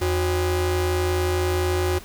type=ring-modulated tone; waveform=45% pulse; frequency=224.3 Hz; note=A3; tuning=34 cents sharp; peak=-17 dBFS; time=0.01-1.99 s; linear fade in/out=10 ms; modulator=140 Hz; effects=pink hiss -43 dBFS RMS until 2.04 s